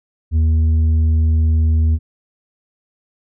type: tone with tanh clipping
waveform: triangle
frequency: 79.6 Hz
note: D#2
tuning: 40 cents sharp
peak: -12 dBFS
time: 0.31-1.99 s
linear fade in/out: 50 ms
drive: 9 dB
effects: none